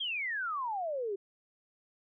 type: exponential sweep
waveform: sine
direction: down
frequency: 3314 to 380 Hz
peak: -32 dBFS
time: 0-1.16 s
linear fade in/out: 10 ms
effects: none